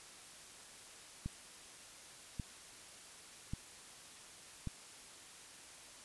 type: click train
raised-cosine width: 5 ms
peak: -27 dBFS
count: 4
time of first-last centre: 1.26-4.673 s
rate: 0.879 Hz
effects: white hiss -55 dBFS RMS until 6.04 s + resampled to 24000 Hz